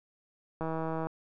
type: click train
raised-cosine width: 1 ms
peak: -21 dBFS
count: 75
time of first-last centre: 0.61-1.07 s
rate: 161 Hz
effects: none